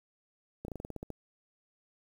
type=slowing click train; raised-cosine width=2 ms; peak=-26 dBFS; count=10; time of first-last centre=0.65-1.103 s; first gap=32 ms; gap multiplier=1.11; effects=9-bit